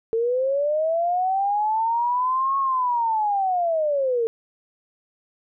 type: linear two-way sweep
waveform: sine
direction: up then down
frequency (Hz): 444.8 to 1100 to 444.8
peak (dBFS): -19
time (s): 0.13-4.27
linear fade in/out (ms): 0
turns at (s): 2.58
effects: none